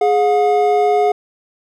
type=tone pair together; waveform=triangle; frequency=416.7 / 719.2 Hz; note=G#4 / F#5; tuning=+6 / -49 cents; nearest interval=major sixth; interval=945 cents; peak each=-12 / -12 dBFS; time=0.01-1.12 s; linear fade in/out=5 ms; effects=none